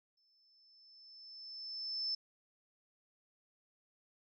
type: tone with exponential growth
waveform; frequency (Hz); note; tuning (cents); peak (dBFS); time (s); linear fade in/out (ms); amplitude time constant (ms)
sine; 5274; E8; 0; -33; 0.17-2.15; 5; 430
effects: none